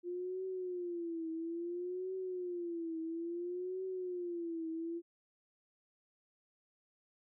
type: tone with vibrato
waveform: sine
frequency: 349.2 Hz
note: F4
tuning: in tune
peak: -37 dBFS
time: 0.03-5.02 s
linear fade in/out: 50 ms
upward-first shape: triangle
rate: 0.59 Hz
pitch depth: 140 cents each way
effects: none